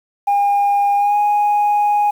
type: tone with pitch glide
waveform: sine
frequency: 809 to 827.9 Hz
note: G#5 to G#5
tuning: -46 to -6 cents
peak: -10 dBFS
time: 0.27-2.11 s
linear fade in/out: 10 ms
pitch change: +40 cents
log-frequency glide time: 0.96-1.18 s
effects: tanh soft clip ceiling -10 dBFS + 7-bit